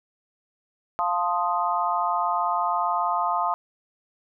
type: chord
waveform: sine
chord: F dominant seventh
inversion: none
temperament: equal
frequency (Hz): 698.5 / 880 / 1046.5 / 1244.5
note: F5 / A5 / C6 / Eb6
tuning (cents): 0 / 0 / 0 / 0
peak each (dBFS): -27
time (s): 0.99-3.54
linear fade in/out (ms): 0
effects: none